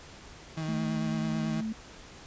35% pulse tone with vibrato, 158.2 Hz, D#3, 29 cents sharp, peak -30 dBFS, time 0.57-1.61 s, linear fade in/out 5 ms, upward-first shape sine, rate 9.1 Hz, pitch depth 25 cents each way
sine tone, 220 Hz, A3, in tune, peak -30 dBFS, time 0.68-1.73 s, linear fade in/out 10 ms
effects pink hiss -49 dBFS RMS until 2.26 s + resampled to 16000 Hz

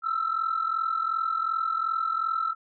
sine tone pair together, 1300 / 1342.7 Hz, E6 / E6, -24 / +31 cents, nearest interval minor second, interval 55 cents, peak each -27 / -26 dBFS, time 0.02-2.55 s, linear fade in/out 50 ms, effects tanh soft clip ceiling -19 dBFS

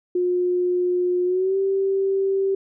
sine tone with pitch glide, 358.5 to 388.7 Hz, F4 to G4, +45 to -15 cents, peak -18 dBFS, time 0.15-2.55 s, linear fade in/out 5 ms, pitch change +140 cents, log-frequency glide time 1.25-1.57 s, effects none

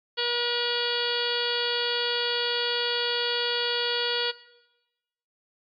harmonic tone with a mistuned harmonic, 480 Hz, B4, 49 cents flat, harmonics 1 / 2 / 3 / 4 / 5 / 6 / 7 / 8 / 9 / 10, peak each -31 / -36 / -33 / -36 / -39 / -31 / -30 / -37 / -31 / -41 dBFS, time 0.17-4.32 s, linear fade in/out 20 ms, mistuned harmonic 9, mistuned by +48 cents, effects noise-tail reverb RT60 1.0 s tail -18 dB re dry + MP3 48 kbps

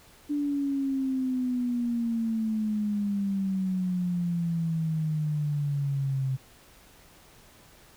sine exponential sweep, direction down, 293.7 to 131.2 Hz, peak -25 dBFS, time 0.29-6.37 s, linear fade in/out 20 ms, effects pink hiss -55 dBFS RMS until 7.96 s

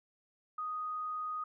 sine tone, 1244.5 Hz, D#6, in tune, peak -35 dBFS, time 0.58-1.44 s, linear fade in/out 5 ms, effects none

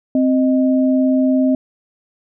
sine tone pair together, 261.3 / 621.5 Hz, C4 / D#5, -2 / -2 cents, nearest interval octave + minor third, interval 1500 cents, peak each -12 / -20 dBFS, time 0.15-1.55 s, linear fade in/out 2 ms, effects none

